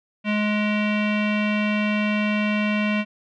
square tone with low-pass filter, 210 Hz, G#3, 19 cents sharp, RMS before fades -22 dBFS, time 0.24-3.05 s, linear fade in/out 50 ms, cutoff 2600 Hz, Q 4.9, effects none

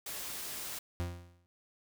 white noise, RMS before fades -41 dBFS, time 0.06-0.79 s, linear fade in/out 5 ms
40% pulse tone with exponential decay, 87.31 Hz, F2, in tune, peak -30 dBFS, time 1-1.46 s, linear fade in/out 0 ms, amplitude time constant 100 ms
effects none

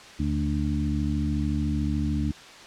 harmonic tone with a mistuned harmonic, 73.7 Hz, D2, 7 cents sharp, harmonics 1 / 2 / 3 / 4, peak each -27 / -30 / -29 / -30 dBFS, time 0.19-2.32 s, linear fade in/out 10 ms, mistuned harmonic 1, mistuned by +54 cents, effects white hiss -45 dBFS RMS until 2.66 s + low-pass 5000 Hz 12 dB/octave

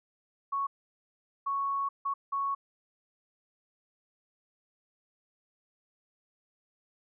sine tone bursts at uneven times, 1108.7 Hz, C#6, in tune, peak -28 dBFS, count 4, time 0.52-0.67 / 1.46-1.89 / 2.05-2.14 / 2.32-2.55 s, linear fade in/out 10 ms, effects none

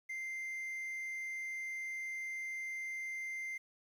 triangle tone with quantisation, 2089 Hz, C7, 3 cents flat, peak -37 dBFS, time 0.09-3.58 s, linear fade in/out 10 ms, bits 11, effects none

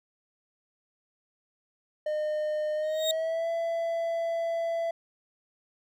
triangle tone with pitch glide, 609 to 668 Hz, D#5 to E5, -37 to +23 cents, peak -25 dBFS, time 2.06-4.91 s, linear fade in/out 5 ms, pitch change +160 cents, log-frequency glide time 2.74-3.49 s
35% pulse tone with exponential growth, 3729 Hz, A#7, in tune, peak -21 dBFS, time 2.83-3.11 s, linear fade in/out 1 ms, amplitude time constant 60 ms
effects none

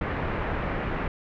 pink low-pass noise, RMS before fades -29 dBFS, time 0.01-1.08 s, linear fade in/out 2 ms, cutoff 2200 Hz, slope 24 dB/octave, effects none

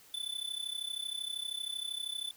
square tone with amplitude modulation, 3500 Hz, A7, 10 cents flat, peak -33 dBFS, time 0.14-2.31 s, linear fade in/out 2 ms, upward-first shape sine, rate 32.8 Hz, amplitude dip 85%, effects white hiss -59 dBFS RMS until 2.36 s

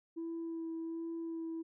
sine tone with vibrato, 329.6 Hz, E4, in tune, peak -36 dBFS, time 0.16-1.63 s, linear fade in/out 20 ms, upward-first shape sine, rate 1.3 Hz, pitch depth 13 cents each way, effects tanh soft clip ceiling -35 dBFS

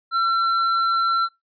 triangle tone with hard clipping, 1353 Hz, E6, 45 cents sharp, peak -19 dBFS, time 0.11-1.29 s, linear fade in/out 50 ms, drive 11 dB, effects noise-tail reverb RT60 0.2 s tail -25 dB re dry + resampled to 11025 Hz

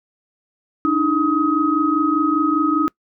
sine tone cluster, 292.6 / 317.6 / 1263 Hz, D4 / D#4 / D#6, -6 / +36 / +26 cents, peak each -19 dBFS, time 0.85-2.88 s, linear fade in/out 0 ms, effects noise-tail reverb RT60 0.1 s tail -24 dB re dry

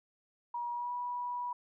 sine tone with pitch glide, 957 to 976 Hz, A#5 to B5, +45 to -21 cents, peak -34 dBFS, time 0.54-1.53 s, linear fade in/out 5 ms, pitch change +34 cents, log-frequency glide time 0.73-0.92 s, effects none

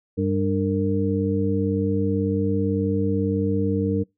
harmonic tone with a mistuned harmonic, 98.1 Hz, G2, 2 cents sharp, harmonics 1 / 2 / 3 / 5, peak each -25 / -25 / -25 / -25 dBFS, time 0.17-4.04 s, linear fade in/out 20 ms, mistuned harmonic 5, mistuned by -110 cents, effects noise-tail reverb RT60 0.2 s tail -25 dB re dry

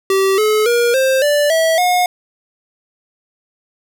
square tone with pitch steps, 386.4 / 428.7 / 475.7 / 527.8 / 585.7 / 649.8 / 721 Hz, G4 / A4 / A#4 / C5 / D5 / E5 / F#5, -25 / -45 / +35 / +15 / -5 / -25 / -45 cents, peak -12 dBFS, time 0.1-2.06 s, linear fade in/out 2 ms, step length 280 ms, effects none

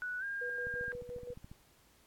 sine tone with pitch glide, 1477 to 1610.7 Hz, F#6 to G6, -3 to +47 cents, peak -36 dBFS, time 0.02-0.92 s, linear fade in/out 0 ms, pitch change +150 cents, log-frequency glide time 0.19-0.24 s
sine tone with tremolo, 489 Hz, B4, 17 cents flat, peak -40 dBFS, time 0.41-1.34 s, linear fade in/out 10 ms, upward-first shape square, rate 5.8 Hz, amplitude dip 55%
click train, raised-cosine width 5 ms, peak -37 dBFS, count 13, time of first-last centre 0.67-1.515 s, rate 14.2 Hz
effects pink hiss -66 dBFS RMS until 2.06 s + AAC 64 kbps

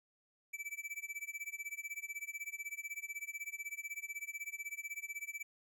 square tone with tremolo, 2314 Hz, D7, 26 cents flat, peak -39 dBFS, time 0.53-5.43 s, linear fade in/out 10 ms, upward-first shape sine, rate 16 Hz, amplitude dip 95%, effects none

